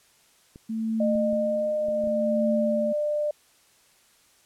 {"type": "clicks", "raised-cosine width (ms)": 3, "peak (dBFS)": -31, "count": 6, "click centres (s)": [0.559, 1.155, 1.33, 1.885, 2.039, 2.073]}
{"type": "tone with tremolo", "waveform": "sine", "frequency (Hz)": 222.7, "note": "A3", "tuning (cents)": 21, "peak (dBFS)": -22, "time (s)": [0.69, 2.93], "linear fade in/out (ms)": 10, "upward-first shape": "triangle", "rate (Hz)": 0.69, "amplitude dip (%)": 95}
{"type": "tone with pitch glide", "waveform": "sine", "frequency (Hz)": [609, 596.1], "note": ["D#5", "D5"], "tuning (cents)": [-37, 26], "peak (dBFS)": -23, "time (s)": [1, 3.31], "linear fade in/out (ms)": 5, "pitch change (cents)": -37, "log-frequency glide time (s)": [1.71, 2.78]}
{"effects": ["white hiss -60 dBFS RMS until 4.45 s", "low-pass 11000 Hz 12 dB/octave"]}